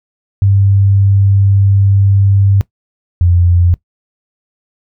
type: tone pair in turn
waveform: sine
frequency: 98.8 / 87.69 Hz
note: G2 / F2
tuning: +14 / +8 cents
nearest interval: major second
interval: 206 cents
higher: first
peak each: -6 dBFS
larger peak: neither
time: 0.42-2.61 / 3.21-3.74 s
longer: first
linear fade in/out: 0 ms
effects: noise-tail reverb RT60 0.1 s tail -19 dB re dry